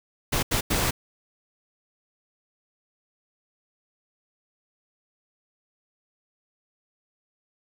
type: noise bursts at uneven times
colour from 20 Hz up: pink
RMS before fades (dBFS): -24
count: 3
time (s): 0.32-0.43 / 0.51-0.61 / 0.7-0.91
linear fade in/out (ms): 10
effects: none